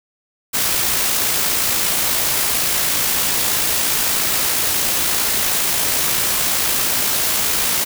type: noise with amplitude modulation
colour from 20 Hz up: white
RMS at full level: -17 dBFS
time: 0.53-7.85 s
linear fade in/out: 20 ms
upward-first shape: sine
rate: 57 Hz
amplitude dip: 25%
effects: none